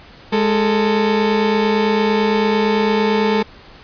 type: tone pair together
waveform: 30% pulse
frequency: 207.7 / 444.3 Hz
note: G#3 / A4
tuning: 0 / +17 cents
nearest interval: octave + minor second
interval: 1317 cents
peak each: -14 dBFS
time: 0.32-3.43 s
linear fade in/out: 10 ms
effects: pink hiss -42 dBFS RMS until 3.83 s + resampled to 11025 Hz